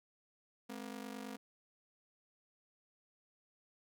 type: ring-modulated tone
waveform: sawtooth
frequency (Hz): 237.3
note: A#3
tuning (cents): +31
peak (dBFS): -37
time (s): 0.69-1.37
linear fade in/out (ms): 10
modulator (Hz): 24.6
effects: none